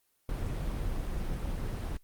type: noise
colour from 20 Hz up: brown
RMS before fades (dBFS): -33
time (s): 0.29-1.97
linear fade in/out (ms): 2
effects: white hiss -73 dBFS RMS until 2.03 s + Opus 24 kbps